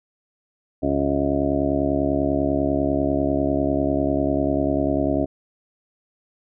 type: harmonic tone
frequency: 70.1 Hz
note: C#2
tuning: 20 cents sharp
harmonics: 1 / 2 / 3 / 4 / 5 / 6 / 8 / 9 / 10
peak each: -29 / -30 / -33 / -22 / -27 / -31 / -31 / -25 / -33 dBFS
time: 0.82-5.26 s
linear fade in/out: 20 ms
effects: none